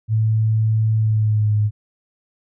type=tone with pitch glide; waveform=sine; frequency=110 to 105.58 Hz; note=A2 to G#2; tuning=0 to +29 cents; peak=-14 dBFS; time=0.08-1.71 s; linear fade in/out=50 ms; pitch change=-71 cents; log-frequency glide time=0.96-1.54 s; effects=none